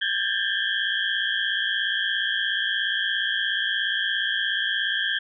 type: tone cluster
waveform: sine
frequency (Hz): 1585 / 1642 / 1763 / 3131 / 3323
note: G6 / G#6 / A6 / G7 / G#7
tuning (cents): +19 / -20 / +3 / -3 / 0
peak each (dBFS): -29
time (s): 0.01-5.19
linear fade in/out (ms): 10
effects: none